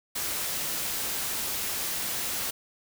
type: noise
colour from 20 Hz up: white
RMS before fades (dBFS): -31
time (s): 0.15-2.51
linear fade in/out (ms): 10
effects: none